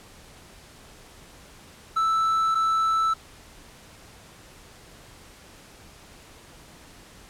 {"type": "tone pair in turn", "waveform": "triangle", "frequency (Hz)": [1318.5, 1318.5], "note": ["E6", "E6"], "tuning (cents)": [0, 0], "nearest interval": "unison", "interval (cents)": 0, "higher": "neither", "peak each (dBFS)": -18, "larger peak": "neither", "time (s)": [[1.96, 2.55], [2.55, 3.14]], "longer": "neither", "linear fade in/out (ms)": 10, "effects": ["pink hiss -49 dBFS RMS until 7.29 s", "low-pass 11000 Hz 12 dB/octave"]}